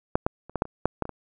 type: clicks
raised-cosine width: 1 ms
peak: -6 / -8 / -29 / -13 / -7 / -25 / -6 / -11 / -20 / -21 dBFS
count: 10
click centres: 0.155 / 0.265 / 0.496 / 0.557 / 0.621 / 0.654 / 0.856 / 1.023 / 1.054 / 1.093 s
effects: none